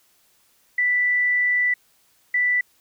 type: tone bursts at uneven times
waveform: sine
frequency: 1975.5 Hz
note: B6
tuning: in tune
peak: -17 dBFS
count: 2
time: 0.78-1.74 / 2.34-2.61 s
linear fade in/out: 5 ms
effects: white hiss -61 dBFS RMS until 2.8 s